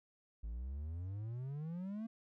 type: exponential sweep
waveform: triangle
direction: up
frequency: 52.6 to 230.5 Hz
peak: -38 dBFS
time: 0.43-2.07 s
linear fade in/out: 10 ms
effects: none